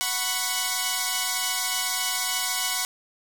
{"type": "chord", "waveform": "5% pulse", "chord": "F# suspended fourth", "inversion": "none", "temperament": "equal with one note detuned", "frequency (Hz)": [740, 987.8, 1103], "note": ["F#5", "B5", "C#6"], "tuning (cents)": [0, 0, -9], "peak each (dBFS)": -17, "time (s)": [0.01, 2.85], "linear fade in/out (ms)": 0, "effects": ["7-bit"]}